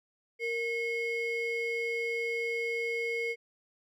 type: ring-modulated tone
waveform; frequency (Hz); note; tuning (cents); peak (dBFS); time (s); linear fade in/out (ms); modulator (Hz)
triangle; 1318.5; E6; 0; -25; 0.39-3.36; 50; 854
effects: none